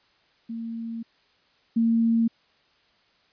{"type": "tone pair in turn", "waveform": "sine", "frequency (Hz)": [228.8, 228.8], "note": ["A#3", "A#3"], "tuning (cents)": [-32, -32], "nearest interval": "unison", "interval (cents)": 0, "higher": "neither", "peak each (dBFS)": [-30, -18], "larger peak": "second", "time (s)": [[0.49, 1.03], [1.76, 2.28]], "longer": "first", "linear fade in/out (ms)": 10, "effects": ["white hiss -63 dBFS RMS until 3.32 s", "resampled to 11025 Hz"]}